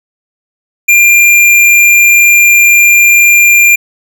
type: tone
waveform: square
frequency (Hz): 2393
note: D7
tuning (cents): +32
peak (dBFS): -3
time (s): 0.88-3.76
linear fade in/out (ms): 10
effects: none